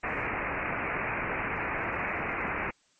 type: low-pass noise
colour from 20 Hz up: white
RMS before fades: -32 dBFS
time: 0.03-2.71 s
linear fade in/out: 10 ms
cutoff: 2500 Hz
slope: 96 dB/octave
effects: white hiss -67 dBFS RMS until 2.99 s + MP3 32 kbps